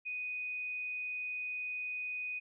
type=tone; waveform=sine; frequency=2489 Hz; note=D#7; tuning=in tune; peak=-36 dBFS; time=0.05-2.4 s; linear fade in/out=20 ms; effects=none